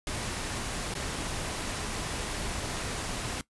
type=noise with dropouts; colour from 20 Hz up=pink; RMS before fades=-34 dBFS; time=0.07-3.41 s; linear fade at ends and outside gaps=1 ms; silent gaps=0.939-0.951 s; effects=noise-tail reverb RT60 0.1 s tail -18 dB re dry + resampled to 24000 Hz